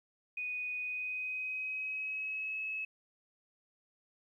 sine tone with pitch glide, 2484 to 2582 Hz, D#7 to E7, -3 to -37 cents, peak -35 dBFS, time 0.37-2.85 s, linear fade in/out 5 ms, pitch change +66 cents, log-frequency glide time 0.78-2.6 s, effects 12-bit

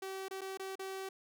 sawtooth tone with dropouts, 383.6 Hz, G4, 37 cents flat, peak -36 dBFS, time 0.02-1.09 s, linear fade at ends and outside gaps 5 ms, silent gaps 0.284-0.309 / 0.41-0.415 / 0.574-0.595 / 0.755-0.793 s, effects none

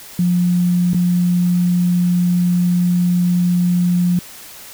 sine tone with dropouts, 177 Hz, F3, 23 cents sharp, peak -12 dBFS, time 0.19-4.19 s, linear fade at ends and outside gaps 2 ms, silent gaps 0.934-0.945 s, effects white hiss -37 dBFS RMS until 4.73 s

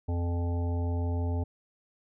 harmonic tone, 86.3 Hz, F2, 20 cents flat, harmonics 1 / 3 / 5 / 7 / 9 / 10, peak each -27 / -37 / -41 / -44 / -46 / -47 dBFS, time 0.08-1.44 s, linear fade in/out 10 ms, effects none

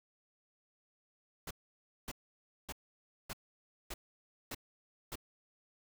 pink noise bursts, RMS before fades -42 dBFS, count 7, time 1.47-5.156 s, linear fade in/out 5 ms, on 38 ms, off 570 ms, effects none

